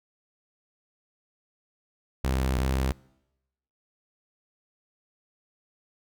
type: tone pair in turn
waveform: sawtooth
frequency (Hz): 65.41 / 65.79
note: C2 / C2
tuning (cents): 0 / +10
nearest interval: unison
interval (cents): 10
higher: second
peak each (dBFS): -20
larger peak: neither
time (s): 2.24-2.58 / 2.58-2.92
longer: neither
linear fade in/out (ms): 0
effects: noise-tail reverb RT60 0.9 s tail -24 dB re dry

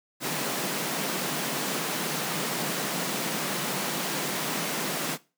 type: high-pass noise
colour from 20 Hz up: pink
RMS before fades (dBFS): -30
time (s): 0.2-5.18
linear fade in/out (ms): 50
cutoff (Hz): 140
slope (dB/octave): 96
effects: noise-tail reverb RT60 0.3 s tail -19 dB re dry

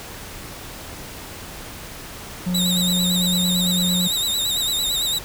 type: tone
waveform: triangle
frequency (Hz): 180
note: F#3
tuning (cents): -47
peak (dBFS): -18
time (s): 2.46-4.08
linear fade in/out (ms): 10
type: tone with vibrato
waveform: sawtooth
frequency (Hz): 3794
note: A#7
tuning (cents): +30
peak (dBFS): -17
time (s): 2.54-5.19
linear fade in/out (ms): 10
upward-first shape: sine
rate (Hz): 8.9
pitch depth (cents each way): 78
effects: pink hiss -36 dBFS RMS until 5.24 s

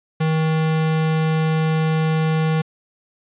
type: tone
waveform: square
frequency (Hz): 158.5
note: D#3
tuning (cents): +32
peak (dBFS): -17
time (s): 0.2-2.62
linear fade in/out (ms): 10
effects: resampled to 8000 Hz + 8-bit

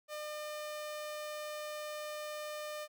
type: tone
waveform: sawtooth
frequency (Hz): 603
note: D5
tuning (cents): +46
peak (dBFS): -36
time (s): 0.08-2.88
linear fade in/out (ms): 50
effects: none

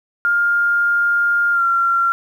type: tone with pitch glide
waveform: sine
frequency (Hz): 1407 to 1372.5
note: F6 to F6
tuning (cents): +12 to -31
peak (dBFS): -13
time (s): 0.25-2.12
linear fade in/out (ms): 0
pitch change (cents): -43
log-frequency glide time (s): 1.52-1.63
effects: 8-bit

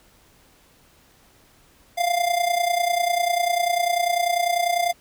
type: tone with amplitude modulation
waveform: square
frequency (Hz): 698.5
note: F5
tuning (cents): 0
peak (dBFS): -17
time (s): 1.97-4.93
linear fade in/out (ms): 20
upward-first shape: sine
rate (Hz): 30.1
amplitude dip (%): 70
effects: pink hiss -56 dBFS RMS until 5 s

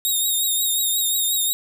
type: tone with vibrato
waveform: 5% pulse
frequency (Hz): 3729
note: A#7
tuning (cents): 0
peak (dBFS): -12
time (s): 0.05-1.53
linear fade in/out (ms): 0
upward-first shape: triangle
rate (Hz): 5.6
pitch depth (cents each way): 53
effects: none

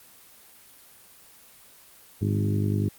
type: harmonic tone with a mistuned harmonic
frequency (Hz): 50.8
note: G#1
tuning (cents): -38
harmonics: 2 / 3 / 4 / 5 / 6 / 7 / 8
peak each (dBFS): -24 / -32 / -29 / -36 / -33 / -37 / -37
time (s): 2.21-2.89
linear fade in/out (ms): 10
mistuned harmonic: 2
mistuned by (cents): +34
effects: white hiss -52 dBFS RMS until 2.98 s + Opus 24 kbps

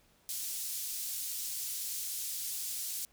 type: band-pass noise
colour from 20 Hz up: white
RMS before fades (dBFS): -38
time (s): 0.29-3.05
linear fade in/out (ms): 0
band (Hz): 4900 to 16000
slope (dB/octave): 12
effects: pink hiss -67 dBFS RMS until 3.12 s

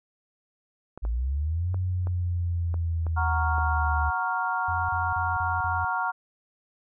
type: clicks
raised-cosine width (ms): 1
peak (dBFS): -25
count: 7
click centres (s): 0.976 / 1.051 / 1.744 / 2.071 / 2.742 / 3.067 / 3.583
type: linear two-way sweep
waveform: sine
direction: up then down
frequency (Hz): 51.91 to 92.5 to 74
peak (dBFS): -24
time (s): 1.02-4.11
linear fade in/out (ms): 20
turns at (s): 1.73
type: chord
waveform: sine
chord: Gb major seventh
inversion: none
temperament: equal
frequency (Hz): 740 / 932.3 / 1108.7 / 1396.9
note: Gb5 / Bb5 / Db6 / F6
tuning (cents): 0 / 0 / 0 / 0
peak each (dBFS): -31 / -29 / -32 / -29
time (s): 3.16-6.12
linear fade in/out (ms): 20
type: tone bursts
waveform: sine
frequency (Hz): 87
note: F2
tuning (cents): -6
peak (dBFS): -30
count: 5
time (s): 4.68-5.85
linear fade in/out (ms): 5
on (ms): 210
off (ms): 30
effects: none

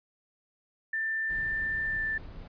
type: tone with pitch glide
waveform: sine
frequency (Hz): 1781 to 1768.7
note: A6 to A6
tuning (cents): +21 to +9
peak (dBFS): -28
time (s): 0.93-2.18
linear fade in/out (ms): 5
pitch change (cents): -12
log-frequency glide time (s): 1.88-2.04
type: noise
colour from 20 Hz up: brown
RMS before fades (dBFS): -43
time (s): 1.29-2.48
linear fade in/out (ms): 10
effects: resampled to 11025 Hz

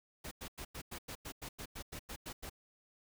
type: noise bursts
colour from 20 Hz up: pink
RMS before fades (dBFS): -45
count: 14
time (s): 0.24-2.498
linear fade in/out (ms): 10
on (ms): 74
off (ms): 94
effects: none

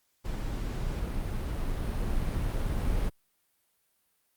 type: noise with level ramp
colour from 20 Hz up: brown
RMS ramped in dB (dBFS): -33 to -28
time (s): 0.24-3.1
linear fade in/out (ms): 20
effects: white hiss -73 dBFS RMS until 4.36 s + Opus 48 kbps

